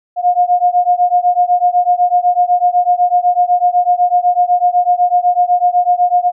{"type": "beating tone pair", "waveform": "sine", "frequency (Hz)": [710, 718], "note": ["F5", "F5"], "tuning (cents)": [28, 48], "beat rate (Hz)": 8, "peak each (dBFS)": -12, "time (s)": [0.16, 6.32], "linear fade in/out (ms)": 50, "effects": []}